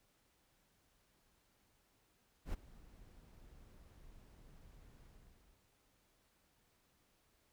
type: noise with ADSR envelope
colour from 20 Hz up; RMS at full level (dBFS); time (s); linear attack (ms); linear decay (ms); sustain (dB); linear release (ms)
brown; -39; 2.45-5.72; 83; 18; -21; 680
effects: pink hiss -75 dBFS RMS until 7.52 s